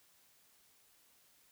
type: silence
effects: white hiss -68 dBFS RMS until 1.51 s